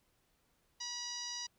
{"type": "tone with low-pass filter", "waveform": "10% pulse", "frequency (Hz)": 968, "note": "B5", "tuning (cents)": -35, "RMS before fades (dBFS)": -42, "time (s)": [0.8, 1.47], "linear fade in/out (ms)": 10, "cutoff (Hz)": 5400, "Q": 10, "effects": ["pink hiss -75 dBFS RMS until 1.58 s"]}